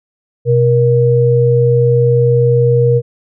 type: tone pair together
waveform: sine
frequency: 126 / 473.2 Hz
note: B2 / A#4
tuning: +35 / +26 cents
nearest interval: octave + major seventh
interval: 2291 cents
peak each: -10 dBFS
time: 0.45-3.02 s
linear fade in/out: 50 ms
effects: none